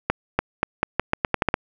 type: accelerating click train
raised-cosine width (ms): 0.5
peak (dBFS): -3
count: 11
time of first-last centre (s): 0.1-1.541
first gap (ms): 290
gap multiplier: 0.83
effects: none